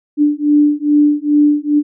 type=beating tone pair; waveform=sine; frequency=293.7 / 296.1 Hz; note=D4 / D4; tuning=0 / +14 cents; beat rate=2.4 Hz; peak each=-12 dBFS; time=0.17-1.83 s; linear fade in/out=50 ms; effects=none